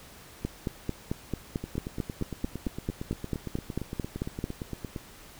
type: two click trains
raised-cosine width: 3 ms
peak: -21 / -16 dBFS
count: 30 / 19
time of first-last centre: 1.64-4.962 / 0.45-4.441 s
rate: 8.73 / 4.51 Hz
effects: pink hiss -50 dBFS RMS until 5.39 s